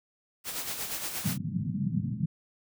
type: noise with tremolo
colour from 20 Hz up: white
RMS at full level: -33 dBFS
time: 0.44-1.38 s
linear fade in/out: 50 ms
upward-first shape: sine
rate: 8.5 Hz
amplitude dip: 50%
type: band-pass noise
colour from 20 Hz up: pink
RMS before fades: -31 dBFS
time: 1.24-2.26 s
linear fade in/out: 10 ms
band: 110 to 220 Hz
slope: 48 dB/octave
effects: none